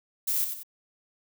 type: noise with echo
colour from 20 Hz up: violet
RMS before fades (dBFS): -27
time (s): 0.27-0.45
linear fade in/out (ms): 10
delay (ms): 92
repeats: 2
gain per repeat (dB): -7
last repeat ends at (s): 0.634
effects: none